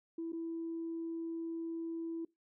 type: tone with dropouts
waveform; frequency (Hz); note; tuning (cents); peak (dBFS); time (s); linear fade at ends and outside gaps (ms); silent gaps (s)
sine; 330.5; E4; +5; -36; 0.18-2.25; 5; 0.322-0.33
effects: noise-tail reverb RT60 0.2 s tail -22 dB re dry + tanh soft clip ceiling -32 dBFS